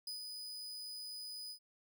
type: tone with ADSR envelope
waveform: 40% pulse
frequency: 4978 Hz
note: D#8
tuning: in tune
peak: -39 dBFS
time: 0.07-1.59 s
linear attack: 4 ms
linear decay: 120 ms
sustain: -4 dB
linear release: 81 ms
effects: none